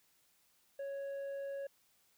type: tone with tanh clipping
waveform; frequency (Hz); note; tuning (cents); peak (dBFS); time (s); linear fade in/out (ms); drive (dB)
sine; 554.4; C#5; 0; -40; 0.79-1.67; 5; 5
effects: white hiss -72 dBFS RMS until 2.17 s